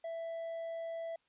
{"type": "tone", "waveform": "triangle", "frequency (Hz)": 662, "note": "E5", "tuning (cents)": 7, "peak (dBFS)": -36, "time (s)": [0.04, 1.16], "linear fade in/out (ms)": 5, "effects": ["white hiss -75 dBFS RMS until 1.28 s", "resampled to 8000 Hz"]}